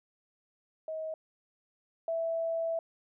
sine tone pair in turn, 634 / 659.6 Hz, D#5 / E5, +32 / +1 cents, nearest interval minor second, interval 69 cents, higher second, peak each -34 / -29 dBFS, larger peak second, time 0.88-1.14 / 2.08-2.79 s, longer second, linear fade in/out 2 ms, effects none

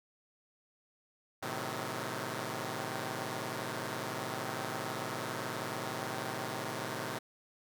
5% pulse chord, A diminished seventh, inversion none, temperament equal with one note detuned, 110 / 129.53 / 155.56 / 185 Hz, A2 / C3 / Eb3 / Gb3, 0 / -17 / 0 / 0 cents, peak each -30 / -29 / -31 / -33 dBFS, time 1.42-7.19 s, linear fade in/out 10 ms, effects none

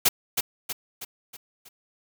white noise with echo, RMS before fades -18 dBFS, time 0.05-0.09 s, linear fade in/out 10 ms, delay 320 ms, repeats 5, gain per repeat -6 dB, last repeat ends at 1.69 s, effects none

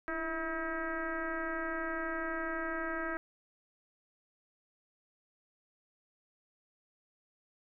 sine tone with frequency modulation, 967 Hz, B5, 37 cents flat, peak -33 dBFS, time 0.08-3.17 s, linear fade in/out 0 ms, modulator 317 Hz, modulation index 2.8, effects none

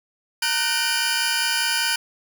20% pulse tone cluster, 923 / 1462 / 1527 / 2381 / 5120 Hz, A#5 / F#6 / G6 / D7 / D#8, -17 / -21 / -46 / +23 / +49 cents, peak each -24 / -23 / -20 / -21 / -23 dBFS, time 0.42-1.96 s, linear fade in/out 5 ms, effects none

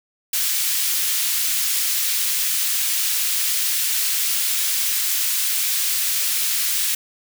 white high-pass noise, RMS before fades -21 dBFS, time 0.33-6.95 s, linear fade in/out 5 ms, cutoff 2200 Hz, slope 12 dB/octave, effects none

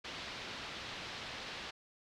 white low-pass noise, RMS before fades -45 dBFS, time 0.04-1.71 s, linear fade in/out 10 ms, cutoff 4300 Hz, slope 24 dB/octave, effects none

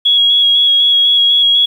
sine tone with vibrato, 3325 Hz, G#7, 1 cent sharp, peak -7 dBFS, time 0.05-1.66 s, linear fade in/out 10 ms, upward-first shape square, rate 4 Hz, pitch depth 13 cents each way, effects 7-bit

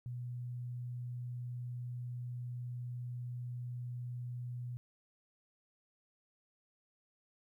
sine tone, 122.6 Hz, B2, 12 cents flat, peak -39 dBFS, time 0.06-4.77 s, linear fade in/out 0 ms, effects 13-bit

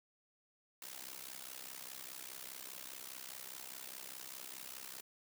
white noise with amplitude modulation, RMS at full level -45 dBFS, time 0.82-5.01 s, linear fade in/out 2 ms, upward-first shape sine, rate 64.9 Hz, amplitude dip 90%, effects high-pass 150 Hz 12 dB/octave

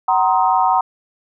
sine chord, C half-diminished seventh, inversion second, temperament just, 753.5 / 941.9 / 1046.5 / 1255.8 Hz, Gb5 / Bb5 / C6 / Eb6, +31 / +18 / 0 / +16 cents, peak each -16 / -16 / -20 / -22 dBFS, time 0.08-0.81 s, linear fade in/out 5 ms, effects none

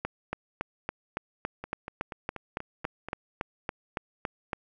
two click trains, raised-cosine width 0.5 ms, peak -15 / -22 dBFS, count 17 / 7, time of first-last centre 0.05-4.532 / 1.64-3.086 s, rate 3.57 / 4.15 Hz, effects none

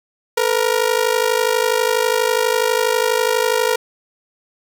sawtooth ring-modulated tone, 470.7 Hz, A#4, 17 cents sharp, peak -8 dBFS, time 0.37-3.76 s, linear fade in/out 5 ms, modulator 26.1 Hz, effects none

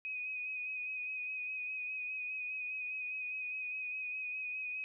sine tone with vibrato, 2509 Hz, D#7, 14 cents sharp, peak -37 dBFS, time 0.05-4.84 s, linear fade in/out 0 ms, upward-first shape sine, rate 4.9 Hz, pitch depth 28 cents each way, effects none

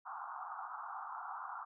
white band-pass noise, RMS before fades -45 dBFS, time 0.05-1.65 s, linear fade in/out 20 ms, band 740 to 1400 Hz, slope 96 dB/octave, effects none

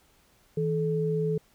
sine tone pair together, 161.06 / 432.1 Hz, E3 / A4, -40 / -31 cents, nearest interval octave + perfect fourth, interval 1709 cents, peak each -27 dBFS, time 0.57-1.38 s, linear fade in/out 5 ms, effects pink hiss -63 dBFS RMS until 1.54 s

